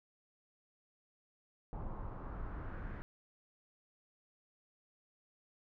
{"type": "noise with low-pass filter sweep", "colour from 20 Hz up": "brown", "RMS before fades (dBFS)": -43, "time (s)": [1.73, 3.02], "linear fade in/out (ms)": 0, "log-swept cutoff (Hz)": [950, 1700], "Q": 2.6, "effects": []}